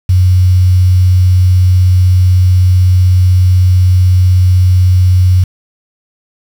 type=tone with quantisation; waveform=sine; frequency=91.6 Hz; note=F#2; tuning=17 cents flat; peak=-4 dBFS; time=0.09-5.44 s; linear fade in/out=5 ms; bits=5; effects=none